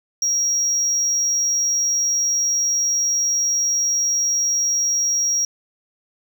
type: tone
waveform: triangle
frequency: 5650 Hz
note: F8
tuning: 19 cents sharp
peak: -15 dBFS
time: 0.22-5.45 s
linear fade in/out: 2 ms
effects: tanh soft clip ceiling -11 dBFS + 9-bit